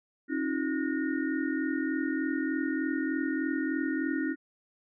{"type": "tone cluster", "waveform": "sine", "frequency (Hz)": [270.9, 314.2, 354.1, 1447, 1845], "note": ["C#4", "D#4", "F4", "F#6", "A#6"], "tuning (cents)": [-40, 17, 24, -39, -18], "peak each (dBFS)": [-31, -31, -39, -39, -39], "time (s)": [0.28, 4.36], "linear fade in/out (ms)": 50, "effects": []}